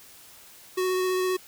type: tone with vibrato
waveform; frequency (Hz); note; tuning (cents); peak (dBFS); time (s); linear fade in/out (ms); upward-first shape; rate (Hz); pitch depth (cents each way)
square; 370; F#4; 0; -24; 0.77-1.37; 10; sine; 15; 11
effects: white hiss -50 dBFS RMS until 1.47 s